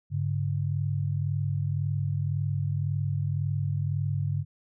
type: tone pair together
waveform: sine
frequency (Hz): 101.12 / 143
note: G#2 / D3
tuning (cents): -46 / -46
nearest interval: tritone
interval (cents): 600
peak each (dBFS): -28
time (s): 0.1-4.45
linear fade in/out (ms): 50
effects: none